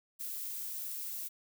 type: noise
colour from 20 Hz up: violet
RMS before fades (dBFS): -40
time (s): 0.19-1.29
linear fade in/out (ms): 20
effects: none